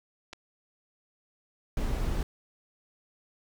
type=clicks; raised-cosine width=0.2 ms; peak=-26 dBFS; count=2; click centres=0.33 / 0.333 s
type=noise; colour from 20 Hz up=brown; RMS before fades=-29 dBFS; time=1.77-2.23 s; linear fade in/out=2 ms
effects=none